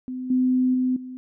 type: tone with level steps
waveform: sine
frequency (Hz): 254.9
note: C4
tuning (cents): -45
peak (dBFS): -28 / -17 / -19 / -33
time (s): 0.08-1.17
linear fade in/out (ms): 0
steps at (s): 0.3 / 0.74 / 0.96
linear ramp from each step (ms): 5
effects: none